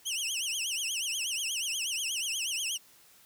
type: tone with vibrato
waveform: 20% pulse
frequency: 2917 Hz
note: F#7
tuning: 25 cents flat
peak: -25 dBFS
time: 0.05-2.78 s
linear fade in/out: 20 ms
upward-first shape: triangle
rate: 8.3 Hz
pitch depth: 240 cents each way
effects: white hiss -59 dBFS RMS until 3.25 s